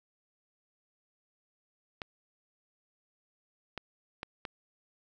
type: clicks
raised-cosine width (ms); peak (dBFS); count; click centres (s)
0.3; -21; 4; 2.018 / 3.777 / 4.231 / 4.452
effects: none